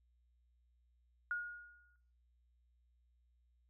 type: tone with exponential decay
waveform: sine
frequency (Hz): 1436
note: F6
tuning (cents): +48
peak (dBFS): -33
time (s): 1.31-1.96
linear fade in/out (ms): 1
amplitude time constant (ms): 140
effects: noise-tail reverb RT60 0.6 s tail -18 dB re dry + added 60 Hz sine -70 dBFS peak until 3.69 s